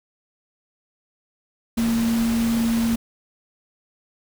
sine tone in noise, 230 Hz, A#3, 23 cents flat, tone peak -18 dBFS, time 1.77-2.96 s, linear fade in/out 10 ms, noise pink, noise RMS -31 dBFS, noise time 1.77-2.96 s, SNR +10 dB, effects none

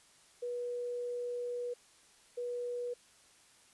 sine tone bursts at uneven times, 486.2 Hz, B4, 27 cents flat, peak -35 dBFS, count 2, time 0.42-1.74 / 2.37-2.94 s, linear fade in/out 10 ms, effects white hiss -63 dBFS RMS until 3.73 s + resampled to 24000 Hz

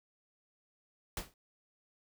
pink noise with exponential decay, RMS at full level -34 dBFS, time 1.17-1.34 s, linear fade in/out 2 ms, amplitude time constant 35 ms, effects none

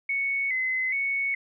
sine tone with vibrato, 2128 Hz, C7, 29 cents sharp, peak -24 dBFS, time 0.09-1.35 s, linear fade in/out 5 ms, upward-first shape square, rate 1.2 Hz, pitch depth 71 cents each way, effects none

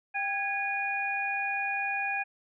sine tone cluster, 790 / 1655 / 2451 Hz, G5 / G#6 / D#7, +13 / -6 / -27 cents, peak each -33 / -34 / -31 dBFS, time 0.14-2.24 s, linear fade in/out 20 ms, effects none

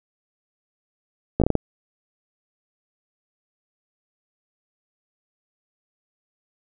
slowing click train, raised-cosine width 2 ms, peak -5 dBFS, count 6, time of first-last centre 1.4-1.553 s, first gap 16 ms, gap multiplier 1.33, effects none

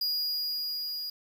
square tone with level ramp, 4873 Hz, D#8, 37 cents flat, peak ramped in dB -27 to -34 dBFS, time 0.01-1.1 s, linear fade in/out 5 ms, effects 9-bit

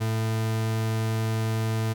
40% pulse tone, 111.1 Hz, A2, 17 cents sharp, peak -23 dBFS, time 0-1.94 s, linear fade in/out 20 ms, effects none

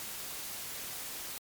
white noise, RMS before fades -41 dBFS, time 0-1.38 s, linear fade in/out 0 ms, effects MP3 96 kbps

